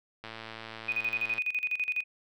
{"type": "click train", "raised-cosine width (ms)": 0.3, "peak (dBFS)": -25, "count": 129, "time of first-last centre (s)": [0.24, 1.383], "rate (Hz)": 112}
{"type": "tone with tremolo", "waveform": "sine", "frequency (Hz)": 2489, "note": "D#7", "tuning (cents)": 0, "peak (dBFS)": -26, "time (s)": [0.88, 2.04], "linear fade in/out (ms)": 10, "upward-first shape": "square", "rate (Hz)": 12, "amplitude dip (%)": 80}
{"effects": []}